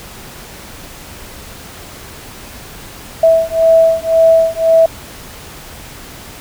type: beating tone pair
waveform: sine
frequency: 653 / 654.9 Hz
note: E5 / E5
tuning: -17 / -11 cents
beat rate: 1.9 Hz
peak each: -10 dBFS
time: 3.23-4.86 s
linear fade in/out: 5 ms
effects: pink hiss -33 dBFS RMS until 6.4 s